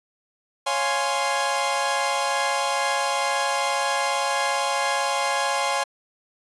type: chord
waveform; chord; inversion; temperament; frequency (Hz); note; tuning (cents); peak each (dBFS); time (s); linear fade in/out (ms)
sawtooth; Db major seventh; none; equal; 554.4 / 698.5 / 830.6 / 1046.5; Db5 / F5 / Ab5 / C6; 0 / 0 / 0 / 0; -24 / -26 / -22 / -23; 0.66-5.84; 10
effects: resampled to 24000 Hz